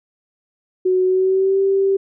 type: tone with pitch glide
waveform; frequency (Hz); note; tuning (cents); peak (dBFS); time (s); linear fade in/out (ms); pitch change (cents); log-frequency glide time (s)
sine; 370 to 390; F#4 to G4; 0 to -9; -13; 0.85-1.97; 10; +91; 1.05-1.6
effects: none